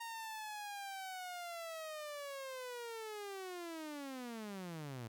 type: linear sweep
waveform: sawtooth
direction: down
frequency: 930 to 110 Hz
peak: -40 dBFS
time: 0-5.08 s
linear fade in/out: 10 ms
effects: none